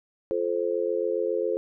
sine chord, F major, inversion none, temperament just, 349.2 / 436.5 / 523.8 Hz, F4 / A4 / C5, 0 / -14 / +2 cents, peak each -30 / -27 / -28 dBFS, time 0.31-1.57 s, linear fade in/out 0 ms, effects none

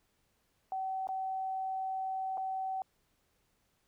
sine tone with dropouts, 762 Hz, G5, 49 cents flat, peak -33 dBFS, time 0.72-2.82 s, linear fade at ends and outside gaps 1 ms, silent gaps 1.071-1.089 / 2.373-2.378 s, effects pink hiss -75 dBFS RMS until 3.87 s

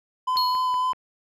triangle tone with vibrato, 1010 Hz, B5, 39 cents sharp, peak -19 dBFS, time 0.27-0.93 s, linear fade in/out 10 ms, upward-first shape sine, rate 3.7 Hz, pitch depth 14 cents each way
click train, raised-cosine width 0.5 ms, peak -27 dBFS, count 4, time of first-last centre 0.36-0.933 s, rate 5.24 Hz
triangle tone with exponential decay, 4298 Hz, C8, 46 cents sharp, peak -19 dBFS, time 0.37-0.93 s, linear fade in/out 0 ms, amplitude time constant 120 ms
effects none

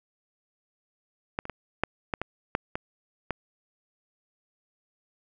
clicks, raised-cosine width 0.5 ms, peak -13 / -23 / -19 / -8 / -12 / -15 / -9 / -15 / -13 dBFS, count 9, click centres 1.389 / 1.454 / 1.497 / 1.836 / 2.138 / 2.216 / 2.551 / 2.755 / 3.307 s, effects none

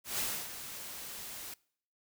white noise with ADSR envelope, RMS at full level -33 dBFS, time 0.04-1.54 s, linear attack 150 ms, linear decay 280 ms, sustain -11 dB, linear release 4 ms, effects noise-tail reverb RT60 0.6 s tail -24 dB re dry

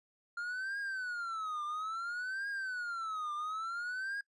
triangle tone with vibrato, 1395 Hz, F6, 2 cents flat, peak -34 dBFS, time 0.37-4.21 s, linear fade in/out 5 ms, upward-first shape triangle, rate 0.59 Hz, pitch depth 280 cents each way, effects noise-tail reverb RT60 0.1 s tail -20 dB re dry + resampled to 24000 Hz

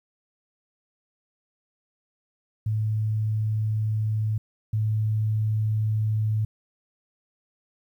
sine tone pair in turn, 108.3 / 108.3 Hz, A2 / A2, -27 / -27 cents, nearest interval unison, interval 0 cents, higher neither, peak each -22 / -21 dBFS, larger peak second, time 2.66-4.38 / 4.73-6.45 s, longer neither, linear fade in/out 5 ms, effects 10-bit

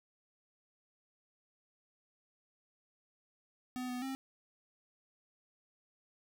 square tone with pitch steps, 251.7 / 248.5 / 266.4 Hz, B3 / B3 / C4, +33 / +11 / +31 cents, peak -38 dBFS, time 3.76-4.15 s, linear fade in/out 0 ms, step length 130 ms, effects none

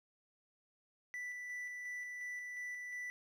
triangle tone with tremolo, 1975.5 Hz, B6, in tune, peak -39 dBFS, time 1.14-3.1 s, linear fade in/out 0 ms, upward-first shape square, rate 2.8 Hz, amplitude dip 25%, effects none

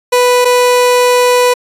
30% pulse tone pair in turn, 493.9 / 493.9 Hz, B4 / B4, 0 / 0 cents, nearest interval unison, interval 0 cents, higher neither, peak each -4 dBFS, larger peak neither, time 0.12-0.45 / 0.45-1.54 s, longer second, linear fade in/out 10 ms, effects resampled to 32000 Hz

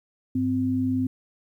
sine tone pair together, 101.41 / 258.2 Hz, G#2 / C4, -41 / -23 cents, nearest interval octave + major third, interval 1618 cents, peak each -29 / -22 dBFS, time 0.35-1.07 s, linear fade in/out 5 ms, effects 10-bit

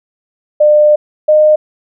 sine tone pair in turn, 600 / 611.5 Hz, D5 / D#5, +37 / -30 cents, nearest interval unison, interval 33 cents, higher second, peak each -4 dBFS, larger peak neither, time 0.6-0.96 / 1.28-1.56 s, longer first, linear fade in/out 10 ms, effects none

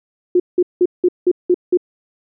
sine tone bursts, 358.1 Hz, F4, 43 cents sharp, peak -9 dBFS, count 7, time 0.35-1.773 s, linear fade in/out 5 ms, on 49 ms, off 180 ms, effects none

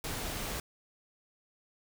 pink noise, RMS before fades -37 dBFS, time 0.04-0.6 s, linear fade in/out 2 ms, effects none

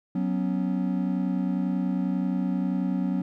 triangle chord, F# suspended fourth, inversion none, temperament equal, 185 / 246.9 / 277.2 Hz, F#3 / B3 / C#4, 0 / 0 / 0 cents, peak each -24 / -28 / -28 dBFS, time 0.15-3.22 s, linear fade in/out 5 ms, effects none

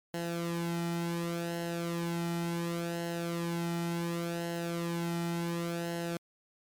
sawtooth tone with flanger, 170 Hz, F3, 46 cents flat, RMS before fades -34 dBFS, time 0.14-6.17 s, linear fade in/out 0 ms, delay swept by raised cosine 0.84 to 1.84 ms, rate 0.69 Hz, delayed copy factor -0.7, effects MP3 96 kbps

